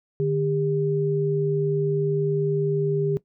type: tone pair together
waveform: sine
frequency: 150.1 / 400.7 Hz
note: D3 / G4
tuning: +38 / +38 cents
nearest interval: octave + perfect fourth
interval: 1700 cents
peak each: -23 dBFS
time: 0.2-3.17 s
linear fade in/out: 0 ms
effects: noise-tail reverb RT60 0.1 s tail -18 dB re dry